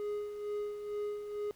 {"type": "tone with tremolo", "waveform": "triangle", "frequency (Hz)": 415.3, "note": "G#4", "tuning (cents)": 0, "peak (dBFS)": -31, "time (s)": [0, 1.51], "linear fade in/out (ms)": 0, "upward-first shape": "sine", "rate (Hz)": 2.2, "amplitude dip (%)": 55, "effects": ["pink hiss -64 dBFS RMS until 1.55 s"]}